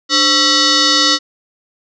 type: tone with frequency modulation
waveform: sine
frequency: 296.4 Hz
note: D4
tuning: 16 cents sharp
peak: -9 dBFS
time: 0.09-1.19 s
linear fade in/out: 50 ms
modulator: 818 Hz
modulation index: 6.5
effects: none